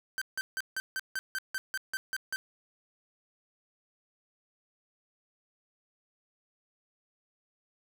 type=tone bursts; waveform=45% pulse; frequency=1551 Hz; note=G6; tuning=19 cents flat; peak=-31 dBFS; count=12; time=0.18-2.36 s; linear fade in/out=0 ms; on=35 ms; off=160 ms; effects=11-bit